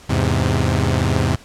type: chord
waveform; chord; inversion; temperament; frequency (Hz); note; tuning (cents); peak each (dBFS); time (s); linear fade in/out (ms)
sawtooth; E augmented; none; equal; 82.41 / 103.83 / 130.81; E2 / G#2 / B#2; 0 / 0 / 0; -16; 0.09-1.36; 10
effects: pink hiss -44 dBFS RMS until 1.44 s + low-pass 9000 Hz 12 dB/octave

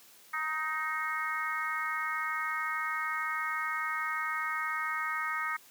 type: harmonic tone with a mistuned harmonic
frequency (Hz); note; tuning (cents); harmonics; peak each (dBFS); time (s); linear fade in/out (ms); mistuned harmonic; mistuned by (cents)
311.1; D#4; 0; 3 / 4 / 5 / 6 / 7; -42 / -34 / -40 / -36 / -38; 0.33-5.57; 10; 4; +21
effects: white hiss -57 dBFS RMS until 5.7 s + high-pass 150 Hz 12 dB/octave

